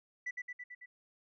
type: tone with echo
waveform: sine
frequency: 1975.5 Hz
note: B6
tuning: in tune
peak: -33 dBFS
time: 0.26-0.31 s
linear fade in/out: 10 ms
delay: 110 ms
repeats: 5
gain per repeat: -3 dB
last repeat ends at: 0.86 s
effects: tanh soft clip ceiling -34 dBFS